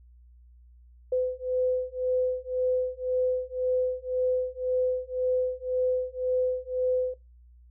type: beating tone pair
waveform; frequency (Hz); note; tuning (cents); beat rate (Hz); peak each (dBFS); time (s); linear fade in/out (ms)
sine; 506 / 507.9; B4 / B4; +42 / +48; 1.9; -28; 1.12-7.14; 5
effects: noise-tail reverb RT60 0.2 s tail -17 dB re dry + added 60 Hz sine -51 dBFS peak until 7.7 s